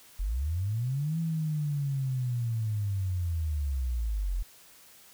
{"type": "linear two-way sweep", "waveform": "sine", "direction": "up then down", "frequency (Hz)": [41, 165.9, 41], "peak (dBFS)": -27, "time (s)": [0.19, 4.43], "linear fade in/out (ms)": 10, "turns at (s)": 1.19, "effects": ["white hiss -55 dBFS RMS until 5.13 s"]}